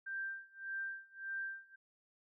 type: tone with tremolo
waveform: sine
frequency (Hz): 1576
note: G6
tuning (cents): +9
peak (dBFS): -37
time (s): 0.06-1.76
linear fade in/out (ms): 10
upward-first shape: sine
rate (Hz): 1.7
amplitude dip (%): 95
effects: none